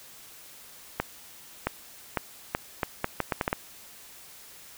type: accelerating click train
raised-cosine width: 0.5 ms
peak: -10 dBFS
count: 11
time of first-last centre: 1-3.529 s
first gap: 670 ms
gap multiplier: 0.75
effects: white hiss -49 dBFS RMS until 4.77 s